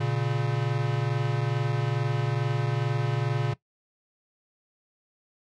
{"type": "tone pair together", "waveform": "square", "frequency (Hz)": [117.98, 140.3], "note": ["A#2", "C#3"], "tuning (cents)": [21, 21], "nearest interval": "minor third", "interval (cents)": 300, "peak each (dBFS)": -28, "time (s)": [0, 3.54], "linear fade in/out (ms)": 10, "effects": ["noise-tail reverb RT60 0.1 s tail -18 dB re dry", "low-pass 4000 Hz 12 dB/octave"]}